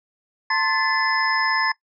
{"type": "tone cluster", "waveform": "sine", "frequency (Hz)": [896, 1053, 1745, 2027, 5140], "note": ["A5", "C6", "A6", "B6", "E8"], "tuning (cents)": [31, 11, -15, 45, -45], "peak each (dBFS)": [-26, -24, -22, -26, -28], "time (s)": [0.5, 1.72], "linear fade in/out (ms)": 5, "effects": ["noise-tail reverb RT60 0.1 s tail -20 dB re dry"]}